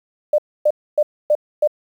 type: tone bursts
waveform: sine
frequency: 599 Hz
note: D5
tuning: 34 cents sharp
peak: -11 dBFS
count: 5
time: 0.33-1.675 s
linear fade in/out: 5 ms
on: 53 ms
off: 270 ms
effects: 8-bit